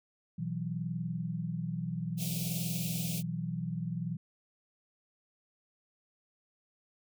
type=chord; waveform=sine; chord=B suspended fourth; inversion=none; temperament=just; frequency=123.47 / 164.63 / 185.21 Hz; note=B2 / E3 / F#3; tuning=0 / -2 / +2 cents; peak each=-39 / -35 / -39 dBFS; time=0.38-4.17 s; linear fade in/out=10 ms
type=band-stop noise; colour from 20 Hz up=white; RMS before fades=-39 dBFS; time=2.17-3.23 s; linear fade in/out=50 ms; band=750 to 2300 Hz; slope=96 dB/octave
effects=none